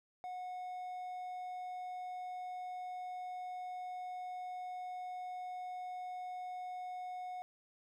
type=tone; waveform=triangle; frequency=730 Hz; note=F#5; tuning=24 cents flat; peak=-39 dBFS; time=0.24-7.42 s; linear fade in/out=0 ms; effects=none